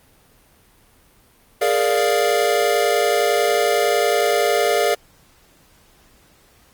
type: chord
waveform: square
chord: Bb dominant seventh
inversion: third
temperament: equal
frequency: 415.3 / 466.2 / 587.3 / 698.5 Hz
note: Ab4 / Bb4 / D5 / F5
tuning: 0 / 0 / 0 / 0 cents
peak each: -22 dBFS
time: 1.61-4.95 s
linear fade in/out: 10 ms
effects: pink hiss -54 dBFS RMS until 6.73 s + Opus 32 kbps